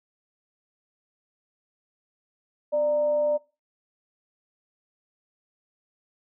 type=tone with frequency modulation; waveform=sine; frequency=593 Hz; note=D5; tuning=17 cents sharp; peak=-20 dBFS; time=2.72-3.38 s; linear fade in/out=20 ms; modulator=333 Hz; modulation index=0.24; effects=noise-tail reverb RT60 0.3 s tail -20 dB re dry + high-pass 300 Hz 12 dB/octave